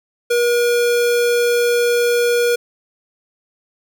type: tone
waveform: square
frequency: 479 Hz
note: A#4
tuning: 47 cents sharp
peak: -14 dBFS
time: 0.3-2.56 s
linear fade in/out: 10 ms
effects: none